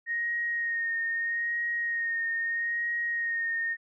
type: tone with vibrato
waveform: sine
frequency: 1861 Hz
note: A#6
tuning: 3 cents flat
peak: -27 dBFS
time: 0.06-3.77 s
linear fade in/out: 50 ms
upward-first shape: sine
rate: 0.78 Hz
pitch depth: 22 cents each way
effects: none